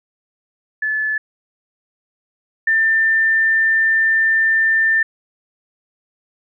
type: tone pair in turn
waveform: sine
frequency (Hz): 1732 / 1790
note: A6 / A6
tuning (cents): -28 / +29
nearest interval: minor second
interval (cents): 57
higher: second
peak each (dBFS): -17 / -12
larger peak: second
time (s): 0.82-1.18 / 2.67-5.03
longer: second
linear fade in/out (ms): 5
effects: none